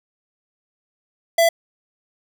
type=tone; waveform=square; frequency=669 Hz; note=E5; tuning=25 cents sharp; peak=-13 dBFS; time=1.38-1.49 s; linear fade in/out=5 ms; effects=none